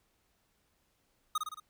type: tone with echo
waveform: square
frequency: 1244.5 Hz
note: D#6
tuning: in tune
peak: -29 dBFS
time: 1.35-1.38 s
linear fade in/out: 5 ms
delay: 55 ms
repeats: 4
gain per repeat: -4 dB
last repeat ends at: 1.6 s
effects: pink hiss -74 dBFS RMS until 1.69 s

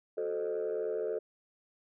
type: chord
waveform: sine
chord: F# diminished seventh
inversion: none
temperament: equal with one note detuned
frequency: 370 / 440 / 523.3 / 614 Hz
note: F#4 / A4 / C5 / Eb5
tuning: 0 / 0 / 0 / -23 cents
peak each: -38 / -32 / -38 / -38 dBFS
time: 0.17-1.19 s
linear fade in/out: 10 ms
effects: tanh soft clip ceiling -26 dBFS

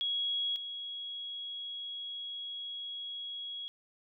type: tone pair in turn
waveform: sine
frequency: 3322 / 3322 Hz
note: G#7 / G#7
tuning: 0 / 0 cents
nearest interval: unison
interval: 0 cents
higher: neither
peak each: -30 / -38 dBFS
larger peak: first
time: 0.01-0.56 / 0.56-3.68 s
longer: second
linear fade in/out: 0 ms
effects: none

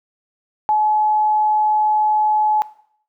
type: tone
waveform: sine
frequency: 853 Hz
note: G#5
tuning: 46 cents sharp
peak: -13 dBFS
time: 0.69-2.62 s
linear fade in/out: 0 ms
effects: noise-tail reverb RT60 0.6 s tail -17 dB re dry

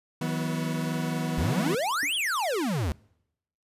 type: chord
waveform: 40% pulse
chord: E suspended second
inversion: none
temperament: equal with one note detuned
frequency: 160.96 / 185 / 246.9 Hz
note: E3 / F#3 / B3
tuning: -41 / 0 / 0 cents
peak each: -29 / -34 / -31 dBFS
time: 0.21-1.75 s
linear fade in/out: 5 ms
type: exponential two-way sweep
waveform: square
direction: up then down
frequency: 67.3 to 3421 to 67.3 Hz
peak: -26 dBFS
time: 1.38-2.92 s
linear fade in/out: 0 ms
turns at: 2.15 s
type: tone with exponential decay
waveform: sine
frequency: 288.1 Hz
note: D4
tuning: 33 cents flat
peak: -31 dBFS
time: 2.03-2.15 s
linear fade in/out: 0 ms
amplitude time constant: 24 ms
effects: noise-tail reverb RT60 0.8 s tail -25 dB re dry + resampled to 32000 Hz

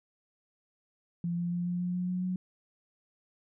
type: tone with pitch steps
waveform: sine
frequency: 171.9 / 173.5 / 175.11 / 176.73 / 178.37 / 180.03 / 181.7 / 183.39 Hz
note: F3 / F3 / F3 / F3 / F3 / F#3 / F#3 / F#3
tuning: -27 / -11 / +5 / +21 / +37 / -47 / -31 / -15 cents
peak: -29 dBFS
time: 1.24-2.36 s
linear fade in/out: 2 ms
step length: 140 ms
effects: none

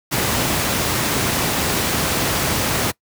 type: noise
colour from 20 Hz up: pink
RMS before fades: -19 dBFS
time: 0.11-2.92 s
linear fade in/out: 20 ms
effects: noise-tail reverb RT60 0.1 s tail -22 dB re dry + high-pass 80 Hz 12 dB/octave

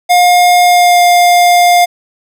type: tone with pitch glide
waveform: square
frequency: 712 to 705.5 Hz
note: F5 to F5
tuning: +33 to +17 cents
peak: -5 dBFS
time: 0.09-1.86 s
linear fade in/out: 20 ms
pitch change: -16 cents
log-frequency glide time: 0.63-1.02 s
effects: none

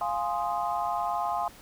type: chord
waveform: sine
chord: F minor seventh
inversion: none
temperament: equal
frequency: 698.5 / 830.6 / 1046.5 / 1244.5 Hz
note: F5 / Ab5 / C6 / Eb6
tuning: 0 / 0 / 0 / 0 cents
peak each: -31 / -31 / -32 / -36 dBFS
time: 0.01-1.48 s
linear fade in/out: 2 ms
effects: pink hiss -51 dBFS RMS until 1.61 s

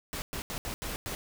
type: noise bursts at uneven times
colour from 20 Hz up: pink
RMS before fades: -36 dBFS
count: 6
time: 0.13-0.22 / 0.33-0.42 / 0.5-0.58 / 0.65-0.74 / 0.82-0.96 / 1.06-1.15 s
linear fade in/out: 0 ms
effects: none

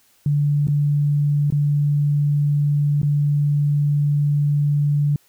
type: tone with dropouts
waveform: sine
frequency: 145.6 Hz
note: D3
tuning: 15 cents flat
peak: -15 dBFS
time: 0.26-5.16 s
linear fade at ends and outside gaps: 2 ms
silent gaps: 0.671-0.683 / 1.503-1.523 / 3.017-3.03 s
effects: white hiss -58 dBFS RMS until 5.28 s

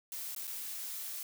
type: noise with dropouts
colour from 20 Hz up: blue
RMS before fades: -41 dBFS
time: 0.12-1.23 s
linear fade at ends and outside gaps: 1 ms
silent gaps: 0.349-0.362 / 0.471-0.476 s
effects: none

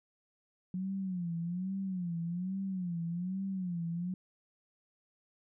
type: tone with vibrato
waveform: sine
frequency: 180.4 Hz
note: F#3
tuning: 44 cents flat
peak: -33 dBFS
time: 0.74-4.14 s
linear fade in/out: 2 ms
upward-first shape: sine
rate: 1.2 Hz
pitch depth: 130 cents each way
effects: none

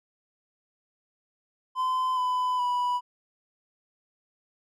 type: tone with pitch steps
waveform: triangle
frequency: 1024 / 1003.5 / 983.4 Hz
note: C6 / B5 / B5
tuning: -38 / +27 / -8 cents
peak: -22 dBFS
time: 1.75-3.01 s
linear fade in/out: 50 ms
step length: 420 ms
effects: none

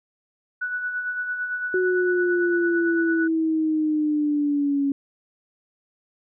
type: tone with tremolo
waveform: sine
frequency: 1479 Hz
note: F#6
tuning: 1 cent flat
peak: -23 dBFS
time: 0.61-3.28 s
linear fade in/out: 10 ms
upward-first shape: sine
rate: 8.9 Hz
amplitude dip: 45%
type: linear sweep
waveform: sine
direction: down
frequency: 370 to 277.2 Hz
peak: -19 dBFS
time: 1.74-4.92 s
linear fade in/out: 2 ms
effects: none

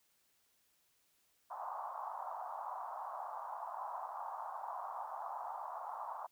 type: band-pass noise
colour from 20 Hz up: white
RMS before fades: -44 dBFS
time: 1.5-6.27 s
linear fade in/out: 10 ms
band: 700 to 1100 Hz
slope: 48 dB/octave
effects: white hiss -75 dBFS RMS until 6.31 s

